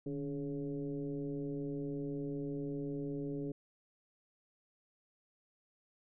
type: tone with frequency modulation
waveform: sine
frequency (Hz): 284.7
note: C#4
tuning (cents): +46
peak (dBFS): -36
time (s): 0.06-3.52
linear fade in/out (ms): 5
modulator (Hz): 136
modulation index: 1.2
effects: none